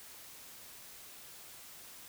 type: silence
effects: white hiss -52 dBFS RMS until 2.08 s